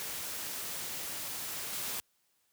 white noise with level steps, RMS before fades -39 / -37 dBFS, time 0-2 s, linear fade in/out 0 ms, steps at 1.73 s, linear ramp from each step 2 ms, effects white hiss -74 dBFS RMS until 2.52 s + high-pass 60 Hz 12 dB/octave

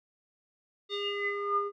square tone with low-pass filter sweep, 405.8 Hz, G#4, 40 cents flat, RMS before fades -32 dBFS, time 0.89-1.72 s, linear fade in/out 50 ms, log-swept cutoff 3900 to 920 Hz, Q 9.9, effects none

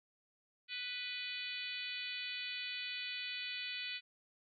harmonic tone with a mistuned harmonic, 494.1 Hz, B4, 1 cent sharp, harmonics 3 / 4 / 5 / 6 / 7 / 8 / 9, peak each -52 / -48 / -44 / -47 / -48 / -48 / -50 dBFS, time 0.68-4.01 s, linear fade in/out 50 ms, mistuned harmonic 6, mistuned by +18 cents, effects none

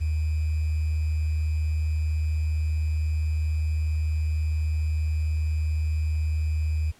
sine tone with sample-and-hold, 77.78 Hz, D#2, in tune, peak -22 dBFS, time 0-6.92 s, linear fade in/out 20 ms, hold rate 2450 Hz, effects pink hiss -56 dBFS RMS until 6.99 s + low-pass 11000 Hz 12 dB/octave

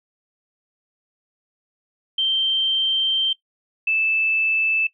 sine tone pair in turn, 3136 / 2632 Hz, G7 / E7, 0 / -3 cents, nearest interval minor third, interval 303 cents, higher first, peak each -17 dBFS, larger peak neither, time 2.18-3.33 / 3.87-4.87 s, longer first, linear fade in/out 5 ms, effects noise-tail reverb RT60 0.1 s tail -18 dB re dry

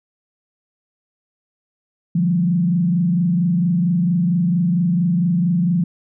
sine tone with frequency modulation, 174.61 Hz, F3, in tune, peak -14 dBFS, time 2.15-5.84 s, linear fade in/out 5 ms, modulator 24.4 Hz, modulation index 0.74, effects none

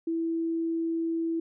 sine tone, 329.7 Hz, E4, in tune, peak -26 dBFS, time 0.07-1.4 s, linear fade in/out 5 ms, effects none

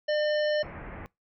harmonic tone, 602 Hz, D5, 43 cents sharp, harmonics 1 / 3 / 5 / 7 / 9, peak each -24 / -34 / -38 / -41 / -43 dBFS, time 0.08-0.63 s, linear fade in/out 10 ms
pink low-pass noise, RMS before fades -41 dBFS, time 0.63-1.06 s, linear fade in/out 0 ms, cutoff 2300 Hz, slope 48 dB/octave
effects noise-tail reverb RT60 0.2 s tail -23 dB re dry

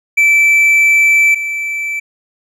triangle tone pair in turn, 2323 / 2323 Hz, D7 / D7, -20 / -20 cents, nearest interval unison, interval 0 cents, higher neither, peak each -5 / -15 dBFS, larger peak first, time 0.17-1.35 / 1.35-2 s, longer first, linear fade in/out 10 ms, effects resampled to 32000 Hz

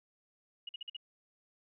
sine tone bursts, 2887 Hz, F#7, 43 cents flat, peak -39 dBFS, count 5, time 0.67-0.967 s, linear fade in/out 5 ms, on 21 ms, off 48 ms, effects none

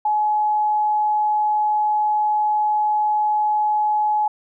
sine tone, 847 Hz, G#5, 34 cents sharp, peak -16 dBFS, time 0.05-4.28 s, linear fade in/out 5 ms, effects none

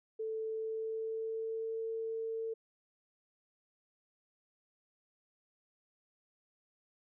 sine tone with pitch glide, 441.2 to 449.4 Hz, A4 to A4, +5 to +37 cents, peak -35 dBFS, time 0.19-2.54 s, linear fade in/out 10 ms, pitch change +32 cents, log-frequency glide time 0.46-1.87 s, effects none

